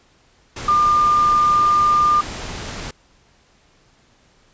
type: tone in noise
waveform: sine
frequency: 1200 Hz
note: D6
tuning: 37 cents sharp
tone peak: -12 dBFS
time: 0.68-2.21 s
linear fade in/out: 5 ms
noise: pink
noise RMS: -30 dBFS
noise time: 0.56-2.91 s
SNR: +15 dB
effects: pink hiss -56 dBFS RMS until 4.53 s + resampled to 16000 Hz